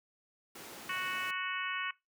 pink noise, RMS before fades -47 dBFS, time 0.55-1.31 s, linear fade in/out 5 ms
harmonic tone, 370 Hz, F#4, in tune, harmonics 3 / 4 / 5 / 6 / 7 / 8, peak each -39 / -40 / -41 / -42 / -42 / -43 dBFS, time 0.89-1.91 s, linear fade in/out 5 ms
effects noise-tail reverb RT60 0.2 s tail -21 dB re dry + high-pass 200 Hz 12 dB/octave

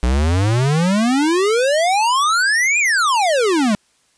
square exponential two-way sweep, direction up then down, 58.27 to 2489 to 197.4 Hz, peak -14 dBFS, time 0.03-3.75 s, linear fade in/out 0 ms, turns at 2.79 s, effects white hiss -59 dBFS RMS until 4.17 s + resampled to 22050 Hz

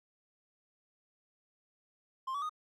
triangle tone with pitch steps, 1053 / 1141.7 / 1237.9 Hz, C6 / D6 / D#6, +11 / -49 / -9 cents, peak -32 dBFS, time 2.27-2.495 s, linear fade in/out 10 ms, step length 75 ms, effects none

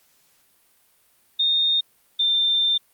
sine tone pair in turn, 3669 / 3585 Hz, A#7 / A7, -28 / +32 cents, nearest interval unison, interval 40 cents, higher first, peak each -17 dBFS, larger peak neither, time 1.39-1.81 / 2.19-2.78 s, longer second, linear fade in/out 10 ms, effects white hiss -61 dBFS RMS until 2.93 s + Opus 48 kbps

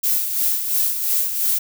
violet noise with tremolo, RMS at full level -18 dBFS, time 0.03-1.59 s, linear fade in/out 10 ms, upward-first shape sine, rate 2.9 Hz, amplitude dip 55%, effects none

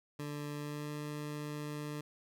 20% pulse tone with pitch glide, 146.83 to 148.71 Hz, D3 to D3, 0 to +22 cents, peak -34 dBFS, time 0.19-2.01 s, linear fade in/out 5 ms, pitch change +22 cents, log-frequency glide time 0.55-0.91 s, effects none

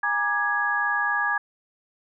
sine tone cluster, 822 / 946 / 1188 / 1666 Hz, G#5 / A#5 / D6 / G#6, -18 / +25 / +20 / +5 cents, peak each -30 / -31 / -29 / -23 dBFS, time 0.03-1.38 s, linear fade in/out 5 ms, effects none

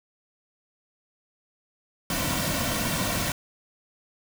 pink noise with comb filter, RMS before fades -27 dBFS, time 2.1-3.32 s, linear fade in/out 2 ms, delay 2.4 ms, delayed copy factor -0.65, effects none

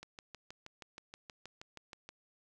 click train, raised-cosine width 0.2 ms, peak -30 dBFS, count 14, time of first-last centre 0.03-2.09 s, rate 6.31 Hz, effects none

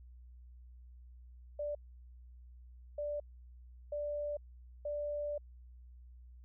sine tone bursts at uneven times, 587.3 Hz, D5, in tune, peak -35 dBFS, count 4, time 1.59-1.75 / 2.98-3.2 / 3.92-4.37 / 4.85-5.38 s, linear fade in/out 5 ms, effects added 61 Hz sine -52 dBFS peak until 6.44 s

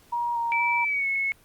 sine tone with vibrato, 942 Hz, A#5, 18 cents sharp, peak -24 dBFS, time 0.12-0.85 s, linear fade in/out 10 ms, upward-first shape square, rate 2.1 Hz, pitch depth 15 cents each way
sine tone with pitch glide, 2321 to 2191 Hz, D7 to C#7, -21 to -21 cents, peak -23 dBFS, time 0.52-1.32 s, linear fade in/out 0 ms, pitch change -100 cents, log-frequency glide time 0.86-1.07 s
effects pink hiss -57 dBFS RMS until 1.44 s + Opus 48 kbps

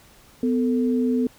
sine tone pair together, 249.9 / 444.7 Hz, B3 / A4, +21 / +18 cents, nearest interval minor seventh, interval 997 cents, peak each -19 / -26 dBFS, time 0.43-1.27 s, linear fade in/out 2 ms, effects pink hiss -52 dBFS RMS until 1.38 s

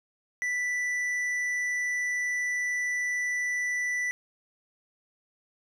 triangle tone with tanh clipping, 1975.5 Hz, B6, in tune, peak -28 dBFS, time 0.42-4.11 s, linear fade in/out 0 ms, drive 11 dB, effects none

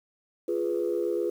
sine chord, F diminished, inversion none, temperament equal with one note detuned, 347.4 / 415.3 / 493.9 Hz, F4 / Ab4 / Cb5, -9 / 0 / 0 cents, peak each -28 / -29 / -30 dBFS, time 0.48-1.3 s, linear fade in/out 5 ms, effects tanh soft clip ceiling -17 dBFS + 9-bit

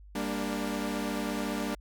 sawtooth chord, G minor, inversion none, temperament equal with one note detuned, 198.85 / 233.1 / 293.7 Hz, G3 / Bb3 / D4, +25 / 0 / 0 cents, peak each -31 dBFS, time 0.15-1.75 s, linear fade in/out 5 ms, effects added 50 Hz sine -48 dBFS peak until 1.8 s

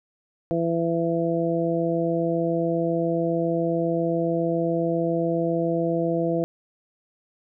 harmonic tone, 167.3 Hz, E3, 26 cents sharp, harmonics 1 / 2 / 3 / 4, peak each -27 / -25 / -26 / -28 dBFS, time 0.51-6.44 s, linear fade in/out 0 ms, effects none

